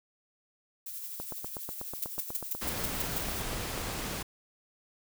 violet noise with tremolo, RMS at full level -39 dBFS, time 0.86-3.42 s, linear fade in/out 5 ms, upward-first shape sine, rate 12 Hz, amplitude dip 35%
click train, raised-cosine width 1 ms, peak -25 dBFS, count 23, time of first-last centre 1.2-3.899 s, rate 8.15 Hz
violet noise bursts, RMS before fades -31 dBFS, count 8, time 2.02-3.184 s, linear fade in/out 5 ms, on 23 ms, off 140 ms
pink noise, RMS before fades -36 dBFS, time 2.61-4.23 s, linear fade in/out 10 ms
effects none

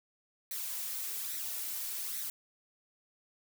blue noise with flanger, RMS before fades -38 dBFS, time 0.51-2.3 s, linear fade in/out 2 ms, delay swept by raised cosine 0.5 to 3.3 ms, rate 1.2 Hz, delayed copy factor +0.55, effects none

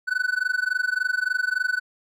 triangle tone with amplitude modulation, 1498 Hz, F#6, 21 cents sharp, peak -16 dBFS, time 0.07-1.8 s, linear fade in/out 20 ms, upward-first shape sine, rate 23.5 Hz, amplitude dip 95%, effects none

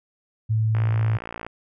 sine tone, 110 Hz, A2, in tune, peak -18 dBFS, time 0.49-1.18 s, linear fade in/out 20 ms
click train, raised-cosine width 0.5 ms, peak -18 dBFS, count 42, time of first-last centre 0.75-1.466 s, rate 57.3 Hz
effects none

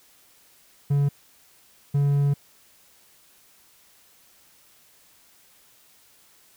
triangle tone bursts at uneven times, 142.1 Hz, C#3, 43 cents sharp, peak -16 dBFS, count 2, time 0.9-1.09 / 1.94-2.34 s, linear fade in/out 10 ms, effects white hiss -57 dBFS RMS until 6.56 s

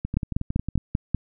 two click trains, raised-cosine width 5 ms, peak -9 / -15 dBFS, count 6 / 9, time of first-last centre 0.17-1.147 / 0.05-0.777 s, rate 5.12 / 11 Hz, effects none

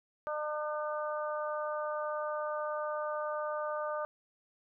harmonic tone, 301.8 Hz, D4, 47 cents sharp, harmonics 2 / 3 / 4 / 5, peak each -35 / -42 / -38 / -45 dBFS, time 0.27-4.05 s, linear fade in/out 0 ms, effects none

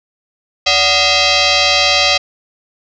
sine tone with frequency modulation, 740 Hz, F#5, in tune, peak -9 dBFS, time 0.66-2.18 s, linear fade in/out 10 ms, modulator 658 Hz, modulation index 7.2, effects none

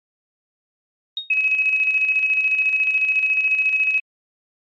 sine tone with exponential decay, 3729 Hz, A#7, in tune, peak -19 dBFS, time 1.17-1.33 s, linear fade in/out 2 ms, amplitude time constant 33 ms
sine tone with tremolo, 2556 Hz, D#7, 46 cents sharp, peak -14 dBFS, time 1.3-4 s, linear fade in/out 5 ms, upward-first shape square, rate 14 Hz, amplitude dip 45%
effects MP3 32 kbps

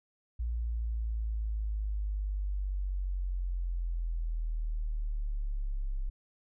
sine linear sweep, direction down, 58.27 to 32.87 Hz, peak -30 dBFS, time 0.39-6.1 s, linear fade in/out 10 ms, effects none

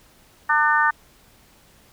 harmonic tone, 300 Hz, D4, 37 cents sharp, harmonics 3 / 4 / 5 / 6, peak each -21 / -21 / -21 / -21 dBFS, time 0.49-0.91 s, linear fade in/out 10 ms, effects pink hiss -54 dBFS RMS until 1.92 s

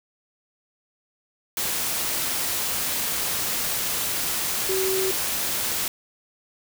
sine tone in noise, 380 Hz, F#4, 46 cents sharp, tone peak -23 dBFS, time 4.69-5.11 s, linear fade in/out 2 ms, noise white, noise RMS -26 dBFS, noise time 1.57-5.88 s, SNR 0 dB, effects none

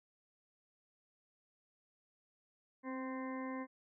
harmonic tone with a mistuned harmonic, 260.1 Hz, C4, 10 cents flat, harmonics 1 / 2 / 3 / 4 / 6 / 7 / 8, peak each -41 / -47 / -54 / -47 / -59 / -54 / -54 dBFS, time 2.83-3.67 s, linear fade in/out 50 ms, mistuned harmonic 1, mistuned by +19 cents, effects none

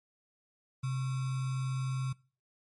sine tone with sample-and-hold, 131 Hz, C3, 2 cents sharp, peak -30 dBFS, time 0.83-2.13 s, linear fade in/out 10 ms, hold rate 1225 Hz, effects noise-tail reverb RT60 0.4 s tail -24 dB re dry + MP3 48 kbps

